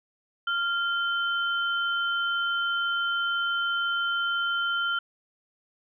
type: tone pair together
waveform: sine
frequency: 1393 / 3081 Hz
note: F6 / G7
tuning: -5 / -31 cents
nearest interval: octave + major second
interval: 1374 cents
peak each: -25 / -31 dBFS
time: 0.47-4.99 s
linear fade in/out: 5 ms
effects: none